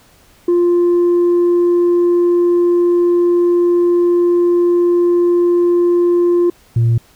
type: tone pair in turn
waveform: sine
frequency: 349.2 / 116.24 Hz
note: F4 / A#2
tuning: 0 / -4 cents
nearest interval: octave + perfect fifth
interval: 1904 cents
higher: first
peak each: -7 dBFS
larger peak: neither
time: 0.48-6.5 / 6.76-6.98 s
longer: first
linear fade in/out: 5 ms
effects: tanh soft clip ceiling -8 dBFS + pink hiss -49 dBFS RMS until 7.15 s